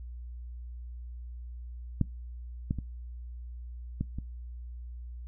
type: clicks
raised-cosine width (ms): 5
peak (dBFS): -12 / -16 / -23 / -17 / -24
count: 5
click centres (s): 2.013 / 2.709 / 2.787 / 4.01 / 4.186
effects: noise-tail reverb RT60 0.2 s tail -22 dB re dry + added 60 Hz sine -39 dBFS peak until 5.27 s